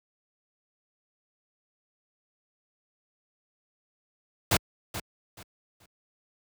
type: noise with echo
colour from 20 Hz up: pink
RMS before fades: -22 dBFS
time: 4.51-4.57 s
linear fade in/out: 5 ms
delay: 430 ms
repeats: 3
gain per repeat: -12 dB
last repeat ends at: 5.86 s
effects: high-pass 60 Hz 12 dB/octave